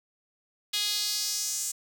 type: tone with high-pass filter sweep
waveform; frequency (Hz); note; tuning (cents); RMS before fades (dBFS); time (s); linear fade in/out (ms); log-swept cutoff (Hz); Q
sawtooth; 415.3; G#4; 0; -30; 0.73-1.72; 10; 3500 to 7300; 2.8
effects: none